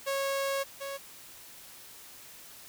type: tone pair in turn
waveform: sawtooth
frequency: 549 / 552.8 Hz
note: C#5 / C#5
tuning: -17 / -5 cents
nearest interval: unison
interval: 12 cents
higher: second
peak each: -25 / -32 dBFS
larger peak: first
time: 0.06-0.64 / 0.8-0.98 s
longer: first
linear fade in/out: 20 ms
effects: white hiss -50 dBFS RMS until 2.68 s